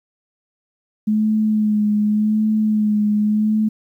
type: tone with vibrato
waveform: sine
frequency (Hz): 212.8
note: G#3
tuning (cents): +42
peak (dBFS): -14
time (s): 1.07-3.69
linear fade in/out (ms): 10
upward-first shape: sine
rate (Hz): 0.87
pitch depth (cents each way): 28
effects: 9-bit